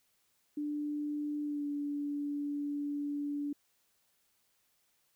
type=tone with pitch glide; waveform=sine; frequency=295.3 to 289.1 Hz; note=D4 to D4; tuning=+10 to -27 cents; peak=-33 dBFS; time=0.57-3.53 s; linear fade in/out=5 ms; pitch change=-37 cents; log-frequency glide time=1.43-1.66 s; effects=white hiss -74 dBFS RMS until 5.15 s